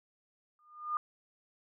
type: tone with exponential growth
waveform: sine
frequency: 1214 Hz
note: D#6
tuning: 43 cents flat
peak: -27 dBFS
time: 0.59-0.97 s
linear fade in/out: 1 ms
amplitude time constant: 81 ms
effects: none